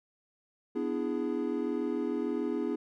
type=chord; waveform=triangle; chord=E dominant seventh; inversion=second; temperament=equal with one note detuned; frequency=246.9 / 293.7 / 333.7 / 415.3 Hz; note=B3 / D4 / E4 / G#4; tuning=0 / 0 / +21 / 0 cents; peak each=-33 dBFS; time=0.75-2.76 s; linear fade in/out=10 ms; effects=none